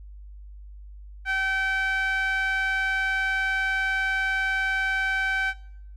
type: tone with band-pass filter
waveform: sawtooth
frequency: 770 Hz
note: G5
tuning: 31 cents flat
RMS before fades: -25 dBFS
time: 1.25-5.54 s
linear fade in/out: 50 ms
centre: 1800 Hz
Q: 8.5
effects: noise-tail reverb RT60 0.7 s tail -20 dB re dry + added 50 Hz sine -40 dBFS peak until 5.96 s

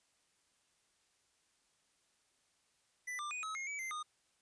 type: tone with pitch steps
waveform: square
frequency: 1989 / 1188 / 2477 / 1282 / 2144 / 2285 / 2081 / 1228 Hz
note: B6 / D6 / D#7 / E6 / C7 / D7 / C7 / D#6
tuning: +12 / +20 / -8 / -49 / +42 / -48 / -10 / -23 cents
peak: -40 dBFS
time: 3.07-4.03 s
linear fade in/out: 10 ms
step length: 120 ms
effects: white hiss -75 dBFS RMS until 4.41 s + resampled to 22050 Hz

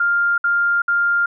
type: tone bursts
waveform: sine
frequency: 1400 Hz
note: F6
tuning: 4 cents sharp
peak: -14 dBFS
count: 3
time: 0-1.26 s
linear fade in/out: 5 ms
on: 380 ms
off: 60 ms
effects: none

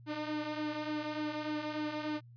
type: tone with flanger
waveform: sawtooth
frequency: 303.2 Hz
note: D#4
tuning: 45 cents flat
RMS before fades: -37 dBFS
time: 0.06-2.21 s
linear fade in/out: 50 ms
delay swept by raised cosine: 1.7 to 4 ms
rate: 3.4 Hz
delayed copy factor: -0.55
effects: added 119 Hz sine -52 dBFS peak until 2.36 s + resampled to 11025 Hz

